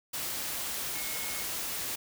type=tone in noise; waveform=sine; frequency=2174 Hz; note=C#7; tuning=34 cents flat; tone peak=-43 dBFS; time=0.94-1.44 s; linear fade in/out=10 ms; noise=white; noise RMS=-35 dBFS; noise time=0.13-1.96 s; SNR=-11 dB; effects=none